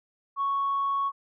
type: tone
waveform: sine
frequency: 1108.7 Hz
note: C#6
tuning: in tune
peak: -23 dBFS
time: 0.36-1.12 s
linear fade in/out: 50 ms
effects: tanh soft clip ceiling -20 dBFS